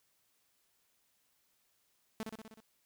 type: tone with echo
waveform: sawtooth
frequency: 220 Hz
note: A3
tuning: in tune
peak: -33 dBFS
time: 2.2-2.23 s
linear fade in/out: 0 ms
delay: 62 ms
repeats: 6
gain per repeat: -3 dB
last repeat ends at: 2.602 s
effects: white hiss -75 dBFS RMS until 2.85 s